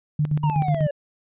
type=tone with tremolo; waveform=sine; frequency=150 Hz; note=D3; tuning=37 cents sharp; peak=-17 dBFS; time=0.19-0.87 s; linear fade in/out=5 ms; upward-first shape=square; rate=8.1 Hz; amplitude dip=70%
type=exponential sweep; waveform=triangle; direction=down; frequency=964 to 563 Hz; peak=-22 dBFS; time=0.43-0.91 s; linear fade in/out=5 ms
effects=resampled to 8000 Hz